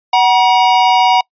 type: tone pair together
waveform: square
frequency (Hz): 748 / 955.9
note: F#5 / A#5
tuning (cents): +19 / +43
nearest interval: major third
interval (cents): 424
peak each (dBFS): -11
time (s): 0.13-1.21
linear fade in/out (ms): 5
effects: noise-tail reverb RT60 0.1 s tail -26 dB re dry + resampled to 11025 Hz